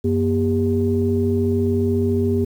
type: tone cluster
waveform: sine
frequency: 93.8 / 239.2 / 398.8 Hz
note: F#2 / A#3 / G4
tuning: +24 / +45 / +30 cents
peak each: -20 dBFS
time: 0.04-2.45 s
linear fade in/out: 10 ms
effects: tanh soft clip ceiling -7 dBFS + 8-bit